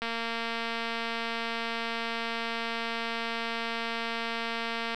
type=click train; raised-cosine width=0.3 ms; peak=-17 dBFS; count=1134; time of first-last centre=0.02-4.946 s; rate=230 Hz; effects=none